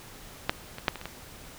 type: clicks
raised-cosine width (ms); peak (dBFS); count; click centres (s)
0.3; -7 / -22 / -6 / -21 / -24 / -19; 6; 0.495 / 0.784 / 0.882 / 0.957 / 1.014 / 1.056
effects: pink hiss -47 dBFS RMS until 1.58 s